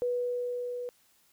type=tone with level ramp; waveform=sine; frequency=490 Hz; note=B4; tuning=14 cents flat; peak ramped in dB=-26 to -34 dBFS; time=0.02-0.89 s; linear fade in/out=0 ms; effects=white hiss -66 dBFS RMS until 1.32 s